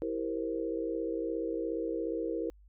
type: chord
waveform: sine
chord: C dominant seventh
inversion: first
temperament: equal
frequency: 329.6 / 392 / 466.2 / 523.3 Hz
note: E4 / G4 / Bb4 / C5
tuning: 0 / 0 / 0 / 0 cents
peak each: -35 / -40 / -35 / -40 dBFS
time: 0.02-2.5 s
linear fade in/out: 0 ms
effects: added 50 Hz sine -55 dBFS peak until 2.68 s